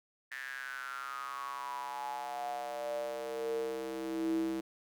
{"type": "tone with high-pass filter sweep", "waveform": "square", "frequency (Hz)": 65.5, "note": "C2", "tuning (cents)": 2, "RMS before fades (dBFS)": -38, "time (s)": [0.31, 4.61], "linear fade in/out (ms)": 10, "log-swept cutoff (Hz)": [1800, 290], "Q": 9.3, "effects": []}